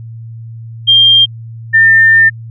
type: tone pair in turn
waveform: sine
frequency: 3194 / 1801.5 Hz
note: G7 / A6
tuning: +32 / +40 cents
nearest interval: minor seventh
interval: 992 cents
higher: first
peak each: -3 dBFS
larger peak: neither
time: 0.87-1.26 / 1.73-2.3 s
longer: second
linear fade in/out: 20 ms
effects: added 114 Hz sine -25 dBFS peak until 2.5 s